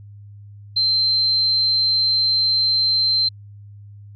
sine tone, 4118 Hz, C8, 28 cents flat, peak -15 dBFS, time 0.76-3.29 s, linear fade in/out 10 ms, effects added 102 Hz sine -38 dBFS peak until 4.15 s

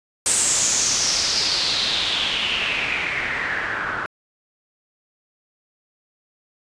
white noise with low-pass filter sweep, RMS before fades -22 dBFS, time 0.26-4.06 s, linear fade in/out 0 ms, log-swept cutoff 8400 to 1400 Hz, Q 4.8, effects resampled to 22050 Hz

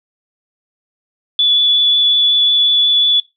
sine tone with vibrato, 3443 Hz, A7, 38 cents flat, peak -9 dBFS, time 1.39-3.2 s, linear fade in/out 2 ms, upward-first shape triangle, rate 5.5 Hz, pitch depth 10 cents each way, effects noise-tail reverb RT60 0.2 s tail -18 dB re dry

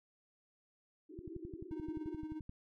white band-pass noise, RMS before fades -49 dBFS, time 1.09-2.18 s, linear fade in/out 20 ms, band 310 to 370 Hz, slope 96 dB/octave
click train, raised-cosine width 5 ms, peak -35 dBFS, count 16, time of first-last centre 1.19-2.494 s, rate 11.5 Hz
triangle tone with tremolo, 311.1 Hz, D#4, in tune, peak -37 dBFS, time 1.71-2.4 s, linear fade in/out 5 ms, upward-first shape sine, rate 17 Hz, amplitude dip 60%
effects none

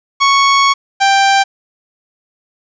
sawtooth tone pair in turn, 1108.7 / 786.5 Hz, C#6 / G5, 0 / +6 cents, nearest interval tritone, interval 594 cents, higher first, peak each -4 dBFS, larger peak neither, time 0.2-0.74 / 1-1.44 s, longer first, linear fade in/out 20 ms, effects resampled to 16000 Hz + 7-bit

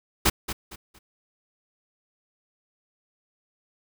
pink noise with echo, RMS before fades -19 dBFS, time 0.25-0.3 s, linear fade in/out 10 ms, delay 230 ms, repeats 3, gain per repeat -11 dB, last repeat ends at 0.99 s, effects none

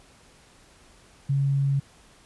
sine tone, 138.59 Hz, C#3, in tune, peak -20 dBFS, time 1.29-1.8 s, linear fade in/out 10 ms, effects pink hiss -55 dBFS RMS until 2.25 s + resampled to 24000 Hz

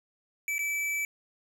square tone with dropouts, 2309 Hz, D7, 30 cents flat, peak -29 dBFS, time 0.48-1.05 s, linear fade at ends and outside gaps 1 ms, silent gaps 0.582-0.591 s, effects none

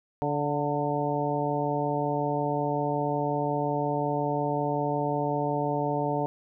harmonic tone with a mistuned harmonic, 145.5 Hz, D3, 16 cents flat, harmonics 1 / 2 / 3 / 4 / 5 / 6, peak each -32 / -32 / -32 / -32 / -32 / -32 dBFS, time 0.22-6.26 s, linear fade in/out 0 ms, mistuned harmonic 6, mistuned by +49 cents, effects none

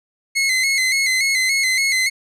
sawtooth tone with vibrato, 2112 Hz, C7, 16 cents sharp, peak -12 dBFS, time 0.35-2.1 s, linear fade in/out 20 ms, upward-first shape square, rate 3.5 Hz, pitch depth 52 cents each way, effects low-pass 10000 Hz 12 dB/octave

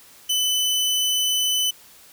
sawtooth tone, 3009 Hz, F#7, 28 cents sharp, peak -16 dBFS, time 0.29-1.71 s, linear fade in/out 10 ms, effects white hiss -49 dBFS RMS until 2.12 s

